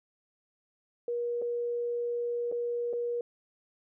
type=tone with dropouts; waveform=sine; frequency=477.5 Hz; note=A#4; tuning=42 cents sharp; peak=-29 dBFS; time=1.08-3.21 s; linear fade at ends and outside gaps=2 ms; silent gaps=1.417-1.421 / 2.516-2.523 / 2.93-2.934 s; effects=none